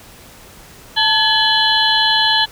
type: tone cluster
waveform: sine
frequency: 882 / 1702 / 3023 / 3380 / 4087 Hz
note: A5 / G#6 / F#7 / G#7 / C8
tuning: +4 / +42 / +36 / +30 / -41 cents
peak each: -18 dBFS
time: 0.96-2.46 s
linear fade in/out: 20 ms
effects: pink hiss -41 dBFS RMS until 2.51 s